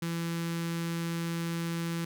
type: tone with notch filter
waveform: sawtooth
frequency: 167.8 Hz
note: E3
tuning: 31 cents sharp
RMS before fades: -33 dBFS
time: 0.02-2.05 s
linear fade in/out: 5 ms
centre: 660 Hz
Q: 1
effects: none